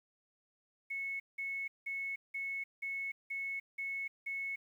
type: tone bursts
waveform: sine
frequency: 2198 Hz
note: C#7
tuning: 15 cents flat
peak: -36 dBFS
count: 8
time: 0.9-4.56 s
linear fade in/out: 10 ms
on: 300 ms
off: 180 ms
effects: 11-bit